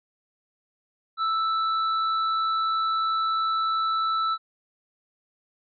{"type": "tone with hard clipping", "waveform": "sine", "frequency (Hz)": 1318.5, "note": "E6", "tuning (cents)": 0, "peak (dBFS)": -24, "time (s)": [1.17, 4.38], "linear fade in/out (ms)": 50, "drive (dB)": 8, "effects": ["resampled to 11025 Hz"]}